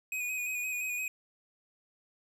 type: tone with vibrato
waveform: square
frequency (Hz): 2490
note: D#7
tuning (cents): +1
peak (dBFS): -33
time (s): 0.12-1.08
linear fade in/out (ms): 2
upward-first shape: square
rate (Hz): 5.8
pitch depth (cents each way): 24
effects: none